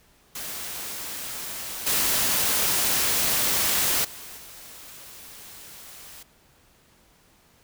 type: noise with level steps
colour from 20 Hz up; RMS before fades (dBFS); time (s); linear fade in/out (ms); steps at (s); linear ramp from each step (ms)
white; -34 / -23 / -41 / -44; 0.35-6.23; 5; 1.86 / 4.04 / 4.37; 10
effects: pink hiss -59 dBFS RMS until 7.63 s

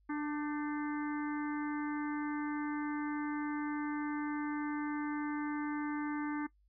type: harmonic tone with a mistuned harmonic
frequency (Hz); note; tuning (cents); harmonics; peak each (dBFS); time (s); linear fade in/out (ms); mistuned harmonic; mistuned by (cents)
296.1; D4; +14; 1 / 3 / 4 / 5 / 6 / 7; -34 / -44 / -46 / -48 / -50 / -51; 0.09-6.47; 10; 5; +61
effects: noise-tail reverb RT60 0.1 s tail -19 dB re dry + added 50 Hz sine -66 dBFS peak until 6.68 s

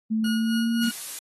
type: tone with pitch glide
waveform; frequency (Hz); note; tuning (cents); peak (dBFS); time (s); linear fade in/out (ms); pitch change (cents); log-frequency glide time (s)
sine; 220 to 231.2; A3 to A#3; 0 to -14; -21; 0.1-0.9; 20; +86; 0.22-0.74
type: tone with tremolo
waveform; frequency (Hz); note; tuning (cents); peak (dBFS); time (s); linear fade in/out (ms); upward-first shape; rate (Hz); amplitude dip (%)
20% pulse; 1444; F#6; -43; -24; 0.24-0.91; 5; sine; 3.8; 60
type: noise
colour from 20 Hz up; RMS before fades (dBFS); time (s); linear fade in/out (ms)
blue; -33; 0.83-1.19; 2
effects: AAC 32 kbps

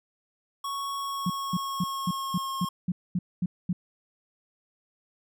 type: tone with pitch glide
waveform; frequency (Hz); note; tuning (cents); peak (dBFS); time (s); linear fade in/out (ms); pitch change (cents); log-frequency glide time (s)
square; 1108.7 to 1077.1; C#6 to C6; 0 to +50; -31; 0.64-2.69; 5; -50; 0.95-2.57
type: tone bursts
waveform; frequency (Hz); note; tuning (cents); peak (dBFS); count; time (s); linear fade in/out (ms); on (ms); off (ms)
sine; 179; F3; +43; -23; 10; 1.26-3.73; 5; 40; 230
effects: none

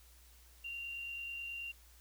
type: tone with amplitude modulation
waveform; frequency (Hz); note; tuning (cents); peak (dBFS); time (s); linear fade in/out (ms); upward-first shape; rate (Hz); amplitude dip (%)
sine; 2771; F7; -14; -39; 0.64-1.72; 10; sine; 49.2; 30
effects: added 60 Hz sine -60 dBFS peak until 2 s + white hiss -64 dBFS RMS until 2 s

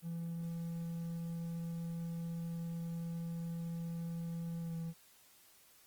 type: tone with pitch glide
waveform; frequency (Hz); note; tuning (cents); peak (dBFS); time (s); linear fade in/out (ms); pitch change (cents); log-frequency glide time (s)
triangle; 167.6 to 165.29; E3 to E3; +29 to +5; -36; 0.02-4.94; 50; -24; 4.6-4.74
effects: white hiss -64 dBFS RMS until 5.86 s + Opus 24 kbps

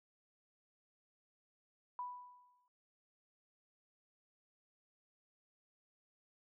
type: tone with exponential decay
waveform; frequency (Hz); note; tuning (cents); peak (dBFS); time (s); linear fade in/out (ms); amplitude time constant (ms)
sine; 987.8; B5; 0; -38; 1.99-2.68; 1; 150
effects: none

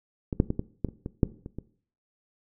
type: clicks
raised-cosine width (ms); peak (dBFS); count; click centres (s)
3; -16 / -6 / -14 / -15 / -13 / -25 / -20 / -6 / -25 / -22; 10; 0.328 / 0.401 / 0.504 / 0.594 / 0.847 / 0.887 / 1.061 / 1.232 / 1.461 / 1.586
effects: noise-tail reverb RT60 0.5 s tail -18 dB re dry

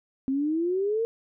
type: exponential sweep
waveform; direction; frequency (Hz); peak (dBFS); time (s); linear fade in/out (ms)
sine; up; 261.6 to 466.2; -23; 0.28-1.05; 0
effects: none

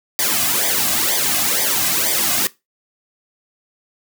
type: noise with flanger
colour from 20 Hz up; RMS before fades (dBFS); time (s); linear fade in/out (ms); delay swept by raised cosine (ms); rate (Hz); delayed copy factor
white; -18; 0.19-2.47; 0; 0.72 to 2.22; 2.1; -0.85
effects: noise-tail reverb RT60 0.2 s tail -19 dB re dry

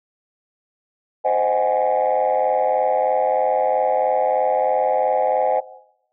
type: chord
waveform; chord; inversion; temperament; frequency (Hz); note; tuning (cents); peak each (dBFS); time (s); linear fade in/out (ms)
sine; Ab dominant seventh; first; just; 519.1 / 623 / 747.5 / 830.6; C5 / Eb5 / Gb5 / Ab5; -14 / +2 / +17 / 0; -20; 1.24-5.61; 20
effects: noise-tail reverb RT60 0.8 s tail -18 dB re dry + tanh soft clip ceiling -10 dBFS

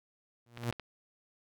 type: tone with exponential growth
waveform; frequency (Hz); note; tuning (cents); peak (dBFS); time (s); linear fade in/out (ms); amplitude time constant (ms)
sawtooth; 118.7; A#2; +32; -25; 0.46-0.71; 5; 54
type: clicks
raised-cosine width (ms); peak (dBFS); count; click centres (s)
0.3; -26; 4; 0.574 / 0.636 / 0.726 / 0.797
effects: none

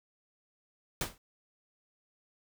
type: noise with exponential decay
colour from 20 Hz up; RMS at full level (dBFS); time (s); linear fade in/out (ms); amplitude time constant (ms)
pink; -28; 1.01-1.18; 2; 35
effects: none

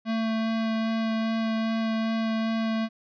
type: tone with vibrato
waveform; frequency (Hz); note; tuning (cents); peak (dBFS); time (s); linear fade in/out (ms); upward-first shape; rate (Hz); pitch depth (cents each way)
square; 223.5; A3; +27; -25; 0.05-2.89; 50; sine; 2.5; 9
effects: resampled to 11025 Hz

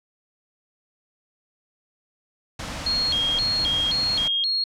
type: band-stop noise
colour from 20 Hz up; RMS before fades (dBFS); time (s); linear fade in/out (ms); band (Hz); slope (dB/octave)
pink; -32; 2.59-4.28; 5; 330 to 460; 96
type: tone with vibrato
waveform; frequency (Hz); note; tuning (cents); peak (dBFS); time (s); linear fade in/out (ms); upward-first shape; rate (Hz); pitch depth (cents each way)
sine; 3729; A#7; 0; -20; 2.86-4.64; 5; square; 1.9; 240
effects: low-pass 7000 Hz 12 dB/octave

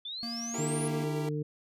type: exponential sweep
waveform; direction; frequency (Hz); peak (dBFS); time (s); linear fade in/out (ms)
sine; up; 3453 to 10570; -36; 0.05-0.88; 5
type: tone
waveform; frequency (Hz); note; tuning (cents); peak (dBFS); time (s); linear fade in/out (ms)
square; 233.1; A#3; 0; -38; 0.23-1.04; 0
type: chord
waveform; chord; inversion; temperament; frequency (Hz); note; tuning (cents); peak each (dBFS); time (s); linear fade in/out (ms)
25% pulse; E diminished; none; equal with one note detuned; 329.6 / 392 / 459.2; E4 / G4 / Bb4; 0 / 0 / -26; -38; 0.54-1.29; 2
type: harmonic tone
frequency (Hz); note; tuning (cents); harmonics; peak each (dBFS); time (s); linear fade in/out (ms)
150; D3; +37; 1 / 2 / 3; -32 / -37 / -36; 0.58-1.43; 10
effects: resampled to 32000 Hz

